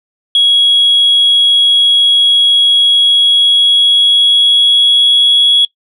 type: tone with pitch glide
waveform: sine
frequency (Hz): 3322 to 3347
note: G#7 to G#7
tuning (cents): 0 to +13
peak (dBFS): -4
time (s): 0.35-5.65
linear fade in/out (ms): 2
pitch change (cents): +13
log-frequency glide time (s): 2.79-5.53
effects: noise-tail reverb RT60 0.1 s tail -21 dB re dry + tanh soft clip ceiling -2 dBFS